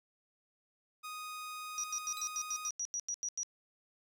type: tone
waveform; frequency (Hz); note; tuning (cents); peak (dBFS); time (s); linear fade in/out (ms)
sawtooth; 1244.5; D#6; 0; -38; 1.03-2.7; 20
type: tone bursts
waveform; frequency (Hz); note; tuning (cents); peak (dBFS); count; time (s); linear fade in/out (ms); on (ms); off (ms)
sine; 5800; F#8; -35; -34; 12; 1.78-3.432; 0; 57; 88
type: tone with exponential decay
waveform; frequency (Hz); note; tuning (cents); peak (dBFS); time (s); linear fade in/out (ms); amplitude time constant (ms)
sawtooth; 3951; B7; 0; -36; 2.17-2.33; 0; 34
effects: none